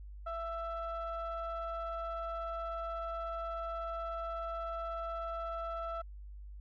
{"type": "ring-modulated tone", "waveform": "triangle", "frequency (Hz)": 329.6, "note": "E4", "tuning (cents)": 0, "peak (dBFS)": -30, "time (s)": [0.26, 6.02], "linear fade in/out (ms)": 10, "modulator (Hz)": 997, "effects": ["tanh soft clip ceiling -32 dBFS", "added 50 Hz sine -45 dBFS peak until 6.6 s"]}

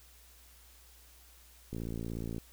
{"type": "click train", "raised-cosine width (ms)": 3, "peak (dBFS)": -26, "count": 38, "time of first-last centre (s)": [1.73, 2.381], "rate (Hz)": 56.8, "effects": ["added 60 Hz sine -59 dBFS peak until 2.52 s", "white hiss -60 dBFS RMS until 2.52 s"]}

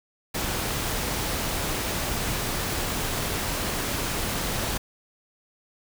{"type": "noise", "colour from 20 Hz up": "pink", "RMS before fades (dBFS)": -28, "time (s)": [0.34, 4.78], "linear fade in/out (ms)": 10, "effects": []}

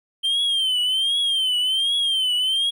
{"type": "tone with vibrato", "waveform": "triangle", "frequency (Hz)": 3136, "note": "G7", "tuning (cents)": 0, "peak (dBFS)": -17, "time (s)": [0.23, 2.71], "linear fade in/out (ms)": 20, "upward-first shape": "triangle", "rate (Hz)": 1.3, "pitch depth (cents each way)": 120, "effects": []}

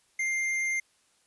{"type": "tone with hard clipping", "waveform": "sine", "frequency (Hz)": 2103, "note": "C7", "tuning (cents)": 8, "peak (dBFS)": -28, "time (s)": [0.19, 0.8], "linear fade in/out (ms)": 5, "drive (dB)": 8, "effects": ["white hiss -67 dBFS RMS until 1.26 s", "resampled to 24000 Hz"]}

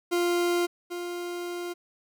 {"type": "tone pair in turn", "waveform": "40% pulse", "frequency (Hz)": [349.2, 350.7], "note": ["F4", "F4"], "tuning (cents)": [0, 7], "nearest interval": "unison", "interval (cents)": 7, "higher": "second", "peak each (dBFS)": [-22, -31], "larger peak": "first", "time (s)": [[0.11, 0.67], [0.9, 1.74]], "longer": "second", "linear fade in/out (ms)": 20, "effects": []}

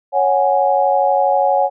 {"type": "chord", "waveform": "sine", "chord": "C# suspended fourth", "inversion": "none", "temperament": "just", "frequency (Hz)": [554.4, 739.2, 831.5], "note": ["C#5", "F#5", "G#5"], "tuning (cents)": [0, -2, 2], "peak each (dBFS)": -16, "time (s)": [0.12, 1.7], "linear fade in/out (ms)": 50, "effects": []}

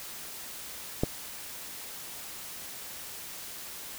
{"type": "clicks", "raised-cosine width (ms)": 2, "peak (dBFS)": [-11, -27], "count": 2, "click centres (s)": [1.035, 1.042], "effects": ["white hiss -42 dBFS RMS until 3.98 s"]}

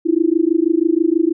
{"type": "tone with amplitude modulation", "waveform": "sine", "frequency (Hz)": 330, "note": "E4", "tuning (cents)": 2, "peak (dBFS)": -8, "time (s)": [0.05, 1.33], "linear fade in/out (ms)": 20, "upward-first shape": "sine", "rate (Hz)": 26.2, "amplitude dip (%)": 100, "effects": []}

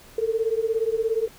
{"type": "beating tone pair", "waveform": "sine", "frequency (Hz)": [440, 457], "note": ["A4", "A#4"], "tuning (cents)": [0, -34], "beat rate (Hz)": 17, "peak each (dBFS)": [-24, -24], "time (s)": [0.18, 1.28], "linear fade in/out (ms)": 5, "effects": ["pink hiss -49 dBFS RMS until 1.38 s"]}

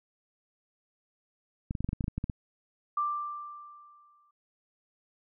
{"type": "clicks", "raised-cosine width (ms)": 5, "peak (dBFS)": -19, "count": 12, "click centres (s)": [1.709, 1.752, 1.806, 1.845, 1.89, 1.931, 2.008, 2.042, 2.081, 2.18, 2.241, 2.298]}
{"type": "tone with exponential decay", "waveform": "sine", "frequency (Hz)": 1180, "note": "D6", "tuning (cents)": 8, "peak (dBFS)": -25, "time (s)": [2.97, 4.31], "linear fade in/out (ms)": 5, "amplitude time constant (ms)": 290}
{"effects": []}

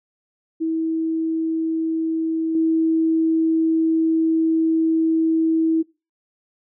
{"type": "tone with level steps", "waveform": "sine", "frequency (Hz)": 323.3, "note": "E4", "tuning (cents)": -34, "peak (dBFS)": [-19, -15], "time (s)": [0.6, 5.83], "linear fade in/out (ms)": 20, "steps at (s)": 2.55, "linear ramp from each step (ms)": 2, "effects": ["noise-tail reverb RT60 0.3 s tail -24 dB re dry"]}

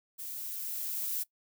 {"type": "noise with level ramp", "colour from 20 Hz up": "violet", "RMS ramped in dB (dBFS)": [-41, -33], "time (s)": [0.18, 1.24], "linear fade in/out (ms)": 20, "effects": ["noise-tail reverb RT60 0.1 s tail -20 dB re dry"]}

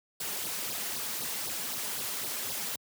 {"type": "noise with flanger", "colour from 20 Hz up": "white", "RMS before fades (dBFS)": -35, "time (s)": [0.2, 2.76], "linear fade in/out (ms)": 5, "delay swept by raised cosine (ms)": [0.2, 4.9], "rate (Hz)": 3.9, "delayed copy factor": 0.85, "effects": ["high-pass 100 Hz 12 dB/octave"]}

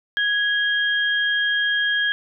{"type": "tone pair together", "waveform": "sine", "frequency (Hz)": [1661.2, 3226], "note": ["G#6", "G7"], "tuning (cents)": [0, 49], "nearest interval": "major seventh", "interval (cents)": 1149, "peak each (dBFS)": [-19, -24], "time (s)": [0.17, 2.12], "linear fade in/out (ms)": 0, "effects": []}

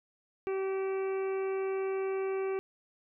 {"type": "harmonic tone", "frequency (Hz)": 384.9, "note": "G4", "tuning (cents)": -32, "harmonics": [1, 2, 3, 4, 5, 6, 7], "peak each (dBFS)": [-30, -44, -45, -51, -54, -48, -53], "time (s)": [0.47, 2.59], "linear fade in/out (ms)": 0, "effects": []}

